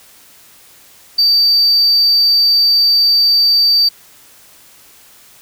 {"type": "tone", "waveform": "sine", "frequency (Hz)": 4632, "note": "D8", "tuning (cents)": -25, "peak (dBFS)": -6, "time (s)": [1.18, 3.89], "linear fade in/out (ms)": 10, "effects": ["tanh soft clip ceiling -6 dBFS", "white hiss -44 dBFS RMS until 5.41 s"]}